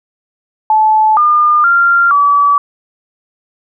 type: tone with pitch steps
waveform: sine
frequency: 867 / 1208 / 1387 / 1147 Hz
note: A5 / D6 / F6 / D6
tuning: -26 / +48 / -12 / -41 cents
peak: -6 dBFS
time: 0.7-2.58 s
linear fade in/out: 2 ms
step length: 470 ms
effects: none